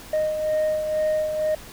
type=beating tone pair; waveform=sine; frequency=618 / 620.1 Hz; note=D#5 / D#5; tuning=-12 / -6 cents; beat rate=2.1 Hz; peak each=-19 / -27 dBFS; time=0.13-1.55 s; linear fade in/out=5 ms; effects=tanh soft clip ceiling -18 dBFS + pink hiss -42 dBFS RMS until 1.72 s